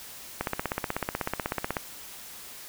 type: click train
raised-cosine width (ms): 0.5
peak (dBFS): -12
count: 23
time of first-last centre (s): 0.41-1.768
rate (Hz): 16.2
effects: white hiss -44 dBFS RMS until 2.68 s